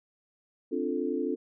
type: chord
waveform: sine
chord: D minor seventh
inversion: third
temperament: equal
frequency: 261.6 / 293.7 / 349.2 / 440 Hz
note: C4 / D4 / F4 / A4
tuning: 0 / 0 / 0 / 0 cents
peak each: -33 dBFS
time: 0.71-1.36 s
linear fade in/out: 20 ms
effects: none